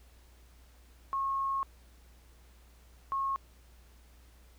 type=tone bursts at uneven times; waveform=sine; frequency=1088 Hz; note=C#6; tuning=33 cents flat; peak=-29 dBFS; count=2; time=1.13-1.63 / 3.12-3.36 s; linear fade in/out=0 ms; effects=added 60 Hz sine -56 dBFS peak until 4.58 s + pink hiss -64 dBFS RMS until 4.58 s